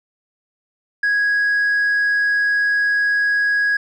triangle tone with tanh clipping, 1658 Hz, G#6, 3 cents flat, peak -15 dBFS, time 1.03-3.77 s, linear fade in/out 5 ms, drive 6 dB, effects none

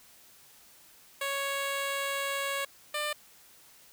10% pulse tone pair in turn, 554.4 / 596.9 Hz, C#5 / D5, 0 / +28 cents, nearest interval minor second, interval 128 cents, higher second, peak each -22 dBFS, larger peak neither, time 1.21-2.65 / 2.94-3.13 s, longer first, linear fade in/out 5 ms, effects white hiss -57 dBFS RMS until 3.92 s

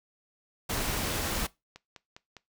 pink noise, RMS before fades -31 dBFS, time 0.69-1.47 s, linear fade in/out 10 ms
click train, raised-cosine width 0.2 ms, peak -28 dBFS, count 4, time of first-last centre 1.76-2.367 s, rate 4.94 Hz
effects noise-tail reverb RT60 0.2 s tail -20 dB re dry

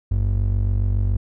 triangle ring-modulated tone, 73.4 Hz, D2, in tune, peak -12 dBFS, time 0.11-1.17 s, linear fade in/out 5 ms, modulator 23.6 Hz, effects none

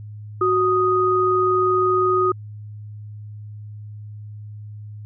sine tone pair together, 370 / 1244.5 Hz, F#4 / D#6, 0 / 0 cents, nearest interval octave + major sixth, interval 2100 cents, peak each -18 dBFS, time 0.41-2.32 s, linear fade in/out 5 ms, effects added 105 Hz sine -33 dBFS peak until 5.05 s

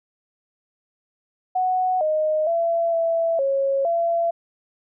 sine tone with pitch steps, 740 / 619 / 673 / 664 / 547 / 677 Hz, F#5 / D#5 / E5 / E5 / C#5 / E5, 0 / -9 / +36 / +12 / -23 / +46 cents, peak -18 dBFS, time 1.55-4.31 s, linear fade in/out 10 ms, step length 460 ms, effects none

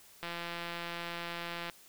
click train, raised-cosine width 0.3 ms, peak -23 dBFS, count 252, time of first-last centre 0.23-1.698 s, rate 171 Hz, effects white hiss -58 dBFS RMS until 1.88 s

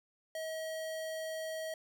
square tone, 638 Hz, D#5, 43 cents sharp, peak -38 dBFS, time 0.35-1.74 s, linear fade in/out 2 ms, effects none

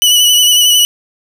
sawtooth tone with vibrato, 2960 Hz, F#7, in tune, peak -3 dBFS, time 0.02-0.85 s, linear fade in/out 0 ms, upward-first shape sine, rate 11 Hz, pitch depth 28 cents each way, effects none

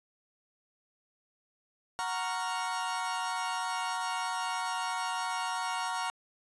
40% pulse chord, Gb major seventh, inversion none, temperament equal, 740 / 932.3 / 1108.7 / 1396.9 Hz, Gb5 / Bb5 / Db6 / F6, 0 / 0 / 0 / 0 cents, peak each -37 / -34 / -38 / -38 dBFS, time 1.99-6.1 s, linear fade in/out 0 ms, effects resampled to 24000 Hz

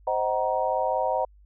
sine chord, C half-diminished seventh, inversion none, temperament just, 523.3 / 627.9 / 753.5 / 941.9 Hz, C5 / Eb5 / Gb5 / Bb5, 0 / +16 / +31 / +18 cents, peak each -28 dBFS, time 0.07-1.25 s, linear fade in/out 5 ms, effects added 50 Hz sine -51 dBFS peak until 1.45 s

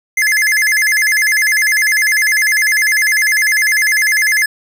square tone with vibrato, 1889 Hz, A#6, 22 cents sharp, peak -11 dBFS, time 0.17-4.46 s, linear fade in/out 5 ms, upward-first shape square, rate 10 Hz, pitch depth 170 cents each way, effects none

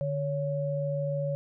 sine tone pair together, 147.7 / 559.6 Hz, D3 / C#5, +10 / +16 cents, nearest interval octave + major seventh, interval 2306 cents, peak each -30 / -30 dBFS, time 0.01-1.35 s, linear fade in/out 0 ms, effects none

